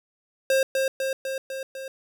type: tone with echo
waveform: square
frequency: 533 Hz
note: C5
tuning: 32 cents sharp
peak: -19 dBFS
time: 0.5-0.63 s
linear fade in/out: 2 ms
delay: 250 ms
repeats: 5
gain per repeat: -3 dB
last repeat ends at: 1.88 s
effects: none